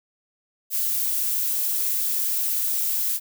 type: noise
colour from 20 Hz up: violet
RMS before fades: -24 dBFS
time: 0.7-3.2 s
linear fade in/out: 50 ms
effects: none